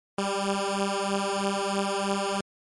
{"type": "beating tone pair", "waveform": "10% pulse", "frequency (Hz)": [196, 199.1], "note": ["G3", "G3"], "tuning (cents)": [0, 27], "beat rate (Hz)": 3.1, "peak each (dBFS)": [-20, -20], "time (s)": [0.18, 2.41], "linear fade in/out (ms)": 5, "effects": ["MP3 48 kbps"]}